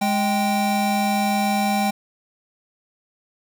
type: tone pair together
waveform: square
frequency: 207.7 / 784.2 Hz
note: G#3 / G5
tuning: 0 / 0 cents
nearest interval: octave + major seventh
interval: 2300 cents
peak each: -22 dBFS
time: 0.01-1.91 s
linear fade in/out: 10 ms
effects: 9-bit